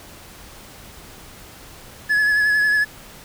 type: tone with vibrato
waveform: triangle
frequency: 1700 Hz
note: G#6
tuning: 40 cents sharp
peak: -13 dBFS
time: 2.09-2.85 s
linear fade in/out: 20 ms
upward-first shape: sine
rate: 11 Hz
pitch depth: 26 cents each way
effects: pink hiss -42 dBFS RMS until 3.24 s